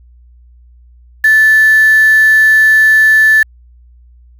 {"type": "tone with quantisation", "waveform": "sine", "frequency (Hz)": 1750, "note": "A6", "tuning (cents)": -10, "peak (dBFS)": -4, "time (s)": [1.24, 3.43], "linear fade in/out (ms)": 5, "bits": 4, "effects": ["added 60 Hz sine -39 dBFS peak until 4.39 s"]}